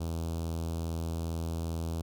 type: tone with notch filter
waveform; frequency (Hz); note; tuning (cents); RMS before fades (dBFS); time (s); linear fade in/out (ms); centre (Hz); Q
sawtooth; 82.41; E2; 0; -34; 0-2.02; 10; 1900; 0.56
effects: none